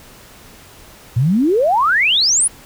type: exponential sweep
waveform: sine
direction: up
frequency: 110.4 to 10410 Hz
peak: -11 dBFS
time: 1.16-2.48 s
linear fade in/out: 10 ms
effects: pink hiss -42 dBFS RMS until 2.65 s